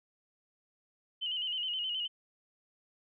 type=tone with vibrato; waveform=sine; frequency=2972 Hz; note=F#7; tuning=7 cents sharp; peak=-32 dBFS; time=1.21-2.08 s; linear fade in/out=20 ms; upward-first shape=square; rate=9.5 Hz; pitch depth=54 cents each way; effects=none